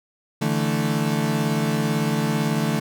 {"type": "chord", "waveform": "35% pulse", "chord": "D suspended second", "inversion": "none", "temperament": "equal", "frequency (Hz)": [146.83, 164.81, 220], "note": ["D3", "E3", "A3"], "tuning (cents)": [0, 0, 0], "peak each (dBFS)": [-23, -24, -22], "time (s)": [0.41, 2.8], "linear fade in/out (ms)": 10, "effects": []}